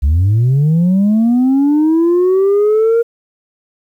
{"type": "linear sweep", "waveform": "sine", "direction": "up", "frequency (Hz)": [65.41, 469.7], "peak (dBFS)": -6, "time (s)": [0.02, 3.03], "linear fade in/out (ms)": 20, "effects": ["tanh soft clip ceiling -7 dBFS", "8-bit"]}